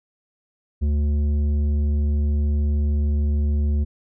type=tone with tanh clipping; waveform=sine; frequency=73.4 Hz; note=D2; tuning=in tune; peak=-19 dBFS; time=0.81-3.85 s; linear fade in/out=20 ms; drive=9 dB; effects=none